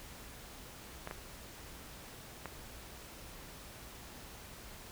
clicks, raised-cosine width 0.5 ms, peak -25 dBFS, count 3, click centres 1.074 / 1.111 / 2.457 s, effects added 60 Hz sine -59 dBFS peak until 4.91 s + pink hiss -51 dBFS RMS until 4.91 s

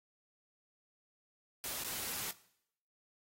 white noise with dropouts, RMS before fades -40 dBFS, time 1.64-2.31 s, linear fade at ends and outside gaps 0 ms, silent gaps 1.835-1.846 s, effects noise-tail reverb RT60 0.7 s tail -18 dB re dry + AAC 48 kbps

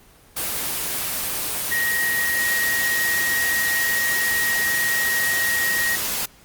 sine tone in noise, 1885 Hz, A#6, 19 cents sharp, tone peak -20 dBFS, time 1.71-5.96 s, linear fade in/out 10 ms, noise white, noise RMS -25 dBFS, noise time 0.36-6.26 s, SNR +2 dB, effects pink hiss -51 dBFS RMS until 6.44 s + Opus 24 kbps

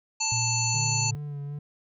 harmonic tone, 882 Hz, A5, 4 cents sharp, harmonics 1 / 3 / 5 / 7 / 8, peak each -33 / -32 / -31 / -31 / -29 dBFS, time 0.2-1.11 s, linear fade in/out 10 ms
sine tone with pitch glide, 116.5 to 114.23 Hz, A#2 to A#2, -1 to -35 cents, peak -28 dBFS, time 0.32-1.15 s, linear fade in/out 0 ms, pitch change -34 cents, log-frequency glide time 0.6-0.94 s
triangle tone with vibrato, 144.8 Hz, D3, 24 cents flat, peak -30 dBFS, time 0.74-1.59 s, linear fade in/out 5 ms, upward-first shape sine, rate 2.6 Hz, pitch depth 31 cents each way
effects none

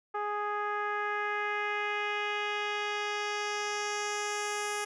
10% pulse tone with low-pass filter sweep, 415.3 Hz, G#4, in tune, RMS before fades -33 dBFS, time 0.14-4.85 s, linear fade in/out 10 ms, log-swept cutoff 1100 to 9500 Hz, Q 1.7, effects none

